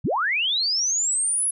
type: linear sweep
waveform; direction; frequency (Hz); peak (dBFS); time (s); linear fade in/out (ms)
sine; up; 70.1 to 10660; -20; 0.04-1.51; 10
effects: none